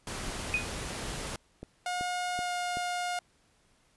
pink noise, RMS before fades -37 dBFS, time 0.07-1.36 s, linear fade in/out 2 ms
sine tone with exponential decay, 2489 Hz, D#7, in tune, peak -22 dBFS, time 0.54-0.71 s, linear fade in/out 1 ms, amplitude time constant 36 ms
click train, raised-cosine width 2 ms, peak -27 dBFS, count 5, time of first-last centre 1.25-2.771 s, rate 2.63 Hz
sawtooth tone with pitch glide, 718 to 712.6 Hz, F5 to F5, +48 to +35 cents, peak -27 dBFS, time 1.86-3.19 s, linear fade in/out 2 ms, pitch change -13 cents, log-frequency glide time 2.39-2.51 s
effects pink hiss -67 dBFS RMS until 3.96 s + resampled to 24000 Hz

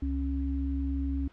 sine tone pair together, 68.14 / 274.6 Hz, C#2 / C#4, -29 / -16 cents, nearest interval 2 octaves, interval 2413 cents, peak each -29 / -32 dBFS, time 0.02-1.28 s, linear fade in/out 5 ms, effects pink hiss -60 dBFS RMS until 1.32 s + low-pass 3000 Hz 12 dB/octave

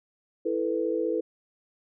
sine chord, E suspended fourth, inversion none, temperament just, 329.6 / 439.5 / 494.4 Hz, E4 / A4 / B4, 0 / -2 / +2 cents, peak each -29 dBFS, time 0.45-1.21 s, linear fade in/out 10 ms, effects none

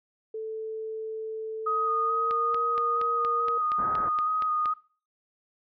sine tone with pitch glide, 440 to 468.9 Hz, A4 to A#4, 0 to +10 cents, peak -31 dBFS, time 0.34-3.58 s, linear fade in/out 5 ms, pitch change +110 cents, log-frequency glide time 1.59-2.61 s
sine tone with vibrato, 1244.5 Hz, D#6, in tune, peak -24 dBFS, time 1.66-4.74 s, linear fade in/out 10 ms, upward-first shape square, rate 2.3 Hz, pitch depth 16 cents each way
click train, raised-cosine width 0.3 ms, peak -22 dBFS, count 11, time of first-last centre 2.31-4.657 s, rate 4.26 Hz
white low-pass noise, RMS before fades -38 dBFS, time 3.78-4.09 s, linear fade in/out 5 ms, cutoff 1500 Hz, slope 48 dB/octave
effects noise-tail reverb RT60 0.4 s tail -21 dB re dry

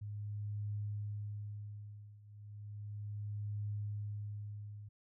sine tone with tremolo, 103.83 Hz, G#2, in tune, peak -36 dBFS, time 0.01-4.89 s, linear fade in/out 10 ms, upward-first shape triangle, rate 0.34 Hz, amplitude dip 90%, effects none

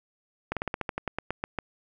slowing click train, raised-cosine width 0.5 ms, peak -14 dBFS, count 13, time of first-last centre 0.52-1.588 s, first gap 47 ms, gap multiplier 1.11, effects none

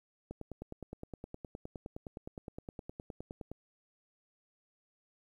click train, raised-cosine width 2 ms, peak -29 dBFS, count 32, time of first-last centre 0.31-3.516 s, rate 9.67 Hz, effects 11-bit

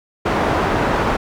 white low-pass noise, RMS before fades -18 dBFS, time 0.25-1.17 s, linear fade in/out 10 ms, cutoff 980 Hz, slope 12 dB/octave, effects none

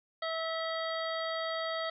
harmonic tone with a mistuned harmonic, 650 Hz, E5, 24 cents flat, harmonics 1 / 2 / 3 / 5 / 6 / 7, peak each -35 / -38 / -40 / -43 / -45 / -46 dBFS, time 0.22-1.9 s, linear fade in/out 5 ms, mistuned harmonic 6, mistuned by -48 cents, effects none

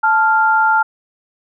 sine tone pair together, 876.9 / 1392 Hz, A5 / F6, -6 / -6 cents, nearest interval minor sixth, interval 800 cents, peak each -13 / -13 dBFS, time 0.03-0.83 s, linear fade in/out 10 ms, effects none

